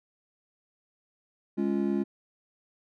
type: chord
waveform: triangle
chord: Db major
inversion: second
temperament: just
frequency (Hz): 207.9 / 277.2 / 346.5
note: Ab3 / Db4 / F4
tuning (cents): +2 / 0 / -14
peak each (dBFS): -26 / -29 / -28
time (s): 1.57-2.04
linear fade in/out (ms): 20
effects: none